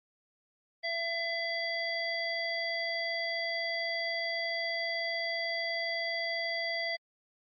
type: harmonic tone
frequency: 671 Hz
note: E5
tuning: 31 cents sharp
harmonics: 1 / 3 / 5 / 7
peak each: -36 / -33 / -43 / -38 dBFS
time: 0.83-6.97 s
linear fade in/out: 20 ms
effects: MP3 32 kbps